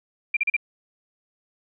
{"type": "tone bursts", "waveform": "sine", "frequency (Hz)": 2379, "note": "D7", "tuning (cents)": 22, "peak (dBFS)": -18, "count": 4, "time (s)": [0.34, 0.566], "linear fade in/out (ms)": 5, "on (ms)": 28, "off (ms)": 38, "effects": []}